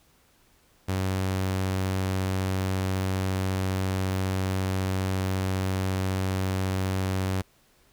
sawtooth tone, 94.6 Hz, F#2, 39 cents sharp, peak -21 dBFS, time 0.88-7.42 s, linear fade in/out 10 ms, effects pink hiss -62 dBFS RMS until 7.92 s

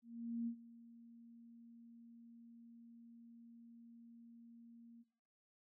sine tone with ADSR envelope, 233.1 Hz, A#3, in tune, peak -37 dBFS, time 0.02-5.04 s, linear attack 450 ms, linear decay 83 ms, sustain -20 dB, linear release 30 ms, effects noise-tail reverb RT60 0.6 s tail -20 dB re dry

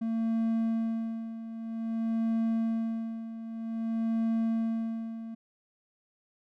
triangle tone with tremolo, 226.2 Hz, A3, 48 cents sharp, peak -23 dBFS, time 0.01-5.35 s, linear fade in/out 10 ms, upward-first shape sine, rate 0.52 Hz, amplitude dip 75%, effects none

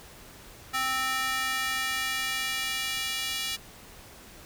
square tone with high-pass filter sweep, 261.6 Hz, C4, in tune, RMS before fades -30 dBFS, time 0.73-3.57 s, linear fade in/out 20 ms, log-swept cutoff 1300 to 3000 Hz, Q 1.5, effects pink hiss -49 dBFS RMS until 4.45 s

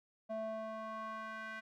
square tone with band-pass filter sweep, 220 Hz, A3, in tune, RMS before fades -43 dBFS, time 0.29-1.61 s, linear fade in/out 20 ms, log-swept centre 610 to 1700 Hz, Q 3, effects none

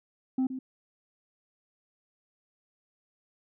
sine tone with echo, 260.2 Hz, C4, 9 cents flat, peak -21 dBFS, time 0.38-0.47 s, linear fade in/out 5 ms, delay 120 ms, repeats 1, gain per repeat -12 dB, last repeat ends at 0.59 s, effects tanh soft clip ceiling -23 dBFS

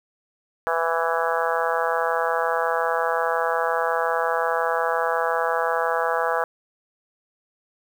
harmonic tone, 165.6 Hz, E3, 8 cents sharp, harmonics 3 / 4 / 5 / 6 / 7 / 8 / 9 / 10, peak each -26 / -27 / -28 / -29 / -29 / -30 / -31 / -31 dBFS, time 0.67-6.44 s, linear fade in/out 0 ms, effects 8-bit

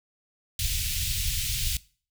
pink band-stop noise, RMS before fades -28 dBFS, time 0.59-1.77 s, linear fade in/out 2 ms, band 110 to 2700 Hz, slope 24 dB/octave, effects noise-tail reverb RT60 0.4 s tail -20 dB re dry

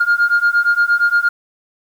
sine beating tone pair, 1409 / 1417.6 Hz, F6 / F6, +15 / +25 cents, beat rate 8.6 Hz, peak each -13 dBFS, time 0-1.29 s, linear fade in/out 10 ms, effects tanh soft clip ceiling -7 dBFS + 7-bit

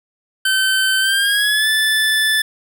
25% pulse tone with pitch glide, 1540 to 1748.7 Hz, G6 to A6, -31 to -11 cents, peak -10 dBFS, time 0.45-2.42 s, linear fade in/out 5 ms, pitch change +220 cents, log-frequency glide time 1-1.68 s, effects none

